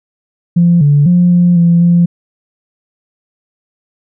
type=tone with pitch steps; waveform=sine; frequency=172.2 / 144.8 / 176.6 / 175.6 / 170.5 / 172.7 Hz; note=F3 / D3 / F3 / F3 / F3 / F3; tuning=-24 / -24 / +20 / +10 / -41 / -19 cents; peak=-4 dBFS; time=0.56-2.06 s; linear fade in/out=10 ms; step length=250 ms; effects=tanh soft clip ceiling 0 dBFS